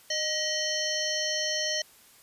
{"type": "harmonic tone with a mistuned harmonic", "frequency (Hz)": 613, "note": "D#5", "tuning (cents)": -26, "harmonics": [1, 3, 5, 7, 9, 10], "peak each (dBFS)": [-34, -34, -34, -34, -34, -34], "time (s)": [0.1, 1.82], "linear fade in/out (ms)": 5, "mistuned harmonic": 3, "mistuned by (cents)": 55, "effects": ["white hiss -56 dBFS RMS until 2.22 s", "resampled to 32000 Hz"]}